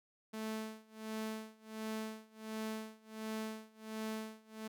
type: tone with tremolo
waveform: sawtooth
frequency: 218.9 Hz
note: A3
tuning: 9 cents flat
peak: -34 dBFS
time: 0.33-4.68 s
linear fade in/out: 10 ms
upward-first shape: sine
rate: 1.4 Hz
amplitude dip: 95%
effects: none